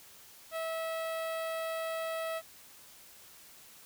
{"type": "tone with notch filter", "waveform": "sawtooth", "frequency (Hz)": 650, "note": "E5", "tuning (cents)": -24, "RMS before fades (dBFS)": -36, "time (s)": [0.51, 2.42], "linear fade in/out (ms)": 50, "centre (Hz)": 6300, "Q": 0.79, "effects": ["white hiss -55 dBFS RMS until 3.85 s"]}